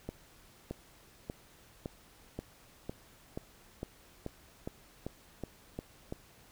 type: accelerating click train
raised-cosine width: 2 ms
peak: -24 dBFS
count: 14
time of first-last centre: 0.09-6.125 s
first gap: 620 ms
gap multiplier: 0.95
effects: pink hiss -60 dBFS RMS until 6.51 s